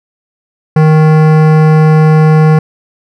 sine tone with hard clipping, 155.9 Hz, D#3, 4 cents sharp, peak -5 dBFS, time 0.76-2.59 s, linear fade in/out 5 ms, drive 17 dB, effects none

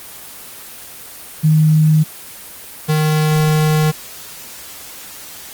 sine / square tone pair in turn, 155.56 / 154.31 Hz, D#3 / D#3, 0 / -14 cents, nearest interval unison, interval 14 cents, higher first, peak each -8 / -12 dBFS, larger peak first, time 1.43-2.04 / 2.88-3.92 s, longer second, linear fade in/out 20 ms, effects white hiss -34 dBFS RMS until 5.53 s + Opus 24 kbps

